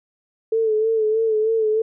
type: tone with vibrato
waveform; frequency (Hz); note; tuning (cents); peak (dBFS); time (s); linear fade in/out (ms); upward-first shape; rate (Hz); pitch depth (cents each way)
sine; 440; A4; 0; -16; 0.52-1.82; 5; sine; 3.2; 46
effects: none